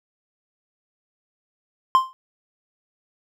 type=tone with exponential decay; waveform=triangle; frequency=1046.5 Hz; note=C6; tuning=in tune; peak=-7 dBFS; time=1.95-2.13 s; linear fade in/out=0 ms; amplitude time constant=39 ms; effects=none

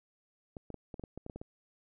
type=clicks; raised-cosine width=2 ms; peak=-29 dBFS; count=11; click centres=0.568 / 0.703 / 0.743 / 0.942 / 0.996 / 1.038 / 1.176 / 1.264 / 1.298 / 1.36 / 1.415 s; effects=none

